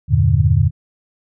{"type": "chord", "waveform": "sine", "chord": "E half-diminished seventh", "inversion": "none", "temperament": "equal", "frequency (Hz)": [82.41, 98, 116.54, 146.83], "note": ["E2", "G2", "Bb2", "D3"], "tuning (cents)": [0, 0, 0, 0], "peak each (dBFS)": -16, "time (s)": [0.08, 0.71], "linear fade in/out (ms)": 50, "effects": []}